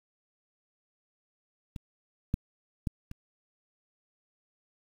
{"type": "clicks", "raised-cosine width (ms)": 5, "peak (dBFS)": [-26, -14, -17, -29], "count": 4, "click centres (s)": [1.762, 2.341, 2.872, 3.114], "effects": ["8-bit"]}